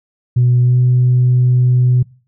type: tone with pitch glide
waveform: sine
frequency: 123.2 to 124.99 Hz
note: B2 to B2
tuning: -4 to +21 cents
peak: -7 dBFS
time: 0.36-2.03 s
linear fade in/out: 10 ms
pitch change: +25 cents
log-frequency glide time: 0.62-0.77 s
effects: noise-tail reverb RT60 0.4 s tail -23 dB re dry + tanh soft clip ceiling -5 dBFS